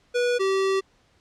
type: tone pair in turn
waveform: square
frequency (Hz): 487.2 / 386.1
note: B4 / G4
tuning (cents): -24 / -26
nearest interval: major third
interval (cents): 402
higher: first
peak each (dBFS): -21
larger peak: neither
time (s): 0.14-0.39 / 0.39-0.81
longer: second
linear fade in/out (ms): 20
effects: pink hiss -62 dBFS RMS until 1.2 s + low-pass 6000 Hz 12 dB/octave

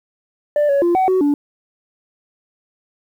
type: tone with pitch steps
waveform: sine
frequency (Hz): 590 / 560 / 346.1 / 753 / 373.6 / 289.2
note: D5 / C#5 / F4 / F#5 / F#4 / D4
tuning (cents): +8 / +18 / -16 / +30 / +17 / -27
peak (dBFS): -10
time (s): 0.56-1.34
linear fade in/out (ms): 2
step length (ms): 130
effects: tanh soft clip ceiling -11 dBFS + 8-bit

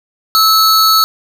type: tone pair together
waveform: square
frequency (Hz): 1305 / 4405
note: E6 / C#8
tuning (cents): -18 / -12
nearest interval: octave + major sixth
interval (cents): 2106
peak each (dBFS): -10 / -11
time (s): 0.35-1.04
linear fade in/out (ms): 0
effects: none

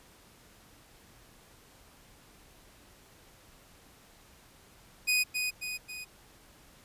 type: tone with echo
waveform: sawtooth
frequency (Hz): 2489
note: D#7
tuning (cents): 0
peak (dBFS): -21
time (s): 5.07-5.24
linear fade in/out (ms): 20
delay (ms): 270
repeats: 3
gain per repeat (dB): -5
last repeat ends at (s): 6.05
effects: pink hiss -58 dBFS RMS until 6.84 s + resampled to 32000 Hz

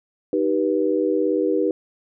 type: chord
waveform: sine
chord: Eb augmented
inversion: none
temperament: just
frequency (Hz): 311.1 / 388.9 / 486.1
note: Eb4 / G4 / B4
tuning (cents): 0 / -14 / -28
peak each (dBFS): -22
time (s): 0.33-1.71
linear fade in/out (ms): 2
effects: none

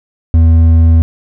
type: tone with hard clipping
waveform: sine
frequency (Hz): 82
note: E2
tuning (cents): -9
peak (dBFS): -5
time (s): 0.34-1.02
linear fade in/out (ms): 0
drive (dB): 5
effects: none

